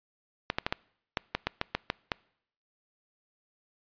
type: clicks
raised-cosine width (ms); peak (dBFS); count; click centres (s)
0.3; -11; 11; 0.501 / 0.585 / 0.665 / 0.725 / 1.172 / 1.35 / 1.47 / 1.614 / 1.75 / 1.901 / 2.118
effects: noise-tail reverb RT60 0.7 s tail -25 dB re dry + resampled to 11025 Hz